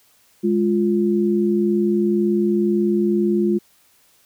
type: tone pair together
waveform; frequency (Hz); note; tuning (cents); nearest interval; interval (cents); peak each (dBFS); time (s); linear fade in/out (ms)
sine; 207.2 / 349.2; G#3 / F4; -4 / 0; major sixth; 904; -18; 0.43-3.59; 20
effects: white hiss -57 dBFS RMS until 4.25 s